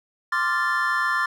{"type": "chord", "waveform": "triangle", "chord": "D minor seventh", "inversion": "third", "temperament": "equal with one note detuned", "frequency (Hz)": [1046.5, 1174.7, 1388.1, 1760], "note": ["C6", "D6", "F6", "A6"], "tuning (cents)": [0, 0, -11, 0], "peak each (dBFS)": [-25, -26, -25, -22], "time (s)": [0.32, 1.26], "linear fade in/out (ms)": 5, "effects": []}